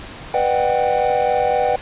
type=chord; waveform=triangle; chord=G major seventh; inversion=first; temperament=equal with one note detuned; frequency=493.9 / 601.4 / 740 / 784 Hz; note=B4 / D5 / F#5 / G5; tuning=0 / +41 / 0 / 0 cents; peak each=-18 / -20 / -19 / -18 dBFS; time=0.34-1.76 s; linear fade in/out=2 ms; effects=pink hiss -35 dBFS RMS until 1.81 s + resampled to 8000 Hz